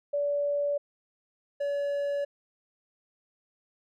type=tone pair in turn; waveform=sine / triangle; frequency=576 / 569.7 Hz; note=D5 / C#5; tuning=-34 / +47 cents; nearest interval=unison; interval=19 cents; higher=first; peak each=-25 dBFS; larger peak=neither; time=0.13-0.78 / 1.6-2.25 s; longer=neither; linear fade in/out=10 ms; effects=none